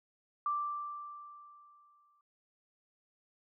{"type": "tone with exponential decay", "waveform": "sine", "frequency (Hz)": 1174.7, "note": "D6", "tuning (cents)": 0, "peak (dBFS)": -29, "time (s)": [0.46, 2.21], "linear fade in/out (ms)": 2, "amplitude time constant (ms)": 380, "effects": []}